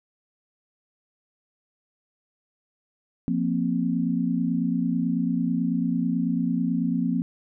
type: chord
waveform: sine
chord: F suspended fourth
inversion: none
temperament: just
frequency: 174.61 / 232.8 / 261.9 Hz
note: F3 / Bb3 / C4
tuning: 0 / -2 / +2 cents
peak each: -26 dBFS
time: 3.28-7.22 s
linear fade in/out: 0 ms
effects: none